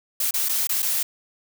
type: noise with dropouts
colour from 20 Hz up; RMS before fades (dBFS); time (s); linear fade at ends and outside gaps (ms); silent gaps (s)
blue; -23; 0.2-1.03; 5; 0.31-0.339 / 0.487-0.492 / 0.672-0.692 / 0.822-0.826
effects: none